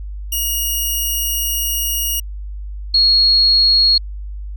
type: tone pair in turn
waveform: 5% pulse / sine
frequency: 2875 / 4308 Hz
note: F7 / C8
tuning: +50 / +50 cents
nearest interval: perfect fifth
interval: 700 cents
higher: second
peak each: -9 dBFS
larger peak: neither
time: 0.32-2.2 / 2.94-3.98 s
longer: first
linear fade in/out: 5 ms
effects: added 50 Hz sine -25 dBFS peak until 4.56 s